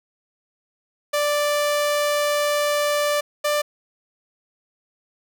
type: tone pair in turn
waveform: sawtooth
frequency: 587.3 / 591.4 Hz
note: D5 / D5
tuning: 0 / +12 cents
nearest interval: unison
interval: 12 cents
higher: second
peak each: -15 dBFS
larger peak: neither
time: 1.13-3.21 / 3.44-3.62 s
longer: first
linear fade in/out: 10 ms
effects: none